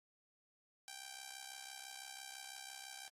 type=tone with amplitude modulation; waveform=5% pulse; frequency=784 Hz; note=G5; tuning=in tune; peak=-34 dBFS; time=0.88-3.08 s; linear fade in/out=0 ms; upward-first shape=sine; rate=66 Hz; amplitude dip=75%; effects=AAC 64 kbps